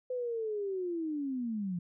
sine linear sweep, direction down, 510 to 169.3 Hz, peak -32 dBFS, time 0.1-1.79 s, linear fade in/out 5 ms, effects none

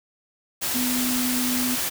sine tone in noise, 250 Hz, B3, 21 cents sharp, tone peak -24 dBFS, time 0.74-1.76 s, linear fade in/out 20 ms, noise white, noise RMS -26 dBFS, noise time 0.61-1.9 s, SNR -1 dB, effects none

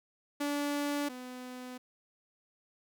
sawtooth tone pair in turn, 288.8 / 251.6 Hz, D4 / B3, -29 / +32 cents, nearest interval major second, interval 239 cents, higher first, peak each -27 / -38 dBFS, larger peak first, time 0.4-1.09 / 1.09-1.78 s, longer neither, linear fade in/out 10 ms, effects none

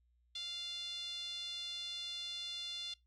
5% pulse tone with band-pass filter, 698 Hz, F5, 1 cent flat, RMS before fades -43 dBFS, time 0.35-2.94 s, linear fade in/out 5 ms, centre 3700 Hz, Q 9.3, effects noise-tail reverb RT60 0.2 s tail -22 dB re dry + added 60 Hz sine -70 dBFS peak until 3.06 s

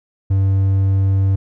triangle tone, 96.9 Hz, G2, 20 cents flat, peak -10 dBFS, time 0.3-1.36 s, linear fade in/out 10 ms, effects none

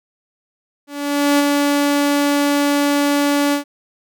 sawtooth tone with ADSR envelope, 287 Hz, D4, 40 cents flat, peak -7 dBFS, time 0.87-3.64 s, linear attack 520 ms, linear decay 22 ms, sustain -3 dB, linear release 110 ms, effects none

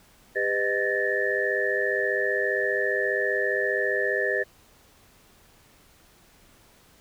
sine tone cluster, 400.2 / 502 / 619 / 1741 / 1836 Hz, G4 / B4 / D#5 / A6 / A#6, +36 / +28 / -9 / -19 / -27 cents, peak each -29 / -29 / -31 / -27 / -30 dBFS, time 0.35-4.44 s, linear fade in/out 20 ms, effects pink hiss -57 dBFS RMS until 7 s

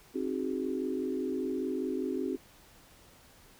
sine chord, Ab dominant seventh, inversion first, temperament equal with one note detuned, 265.4 / 311.1 / 370 / 415.3 Hz, C4 / Eb4 / Gb4 / Ab4, +25 / 0 / 0 / 0 cents, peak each -34 / -38 / -35 / -38 dBFS, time 0.14-2.37 s, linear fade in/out 20 ms, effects pink hiss -58 dBFS RMS until 3.59 s

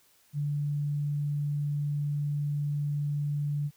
sine tone, 145.8 Hz, D3, 12 cents flat, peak -27 dBFS, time 0.33-3.71 s, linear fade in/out 50 ms, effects white hiss -64 dBFS RMS until 3.76 s

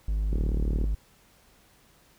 triangle tone, 51.91 Hz, G#1, in tune, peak -22 dBFS, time 0.08-0.95 s, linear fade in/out 5 ms
click train, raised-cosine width 3 ms, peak -19 dBFS, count 20, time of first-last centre 0.33-0.841 s, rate 37.2 Hz
effects pink hiss -60 dBFS RMS until 2.18 s

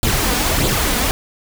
pink noise with flanger, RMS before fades -17 dBFS, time 0.03-1.11 s, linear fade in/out 0 ms, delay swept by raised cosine 0.25 to 4.15 ms, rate 1.6 Hz, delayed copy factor +0.55, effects none

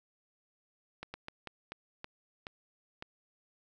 slowing click train, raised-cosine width 0.3 ms, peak -25 dBFS, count 8, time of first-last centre 1.03-3.024 s, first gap 110 ms, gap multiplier 1.31, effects none

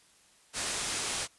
white low-pass noise, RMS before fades -34 dBFS, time 0.53-1.28 s, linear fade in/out 50 ms, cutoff 10000 Hz, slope 48 dB/octave, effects white hiss -62 dBFS RMS until 1.38 s + resampled to 24000 Hz

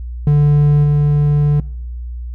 triangle tone with level steps, 146.83 Hz, D3, in tune, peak -6 / -8 dBFS, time 0.27-1.6 s, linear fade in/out 2 ms, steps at 0.83 s, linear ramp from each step 20 ms, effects noise-tail reverb RT60 0.9 s tail -25 dB re dry + added 60 Hz sine -23 dBFS peak until 2.34 s

